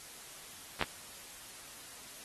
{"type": "clicks", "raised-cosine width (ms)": 0.3, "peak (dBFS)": -14, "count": 2, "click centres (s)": [0.813, 0.825], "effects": ["white hiss -50 dBFS RMS until 2.24 s", "AAC 32 kbps"]}